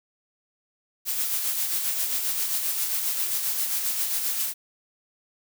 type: noise with tremolo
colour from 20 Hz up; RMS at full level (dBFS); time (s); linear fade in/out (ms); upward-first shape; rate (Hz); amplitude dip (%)
blue; -25; 1.05-4.54; 50; sine; 7.5; 40
effects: none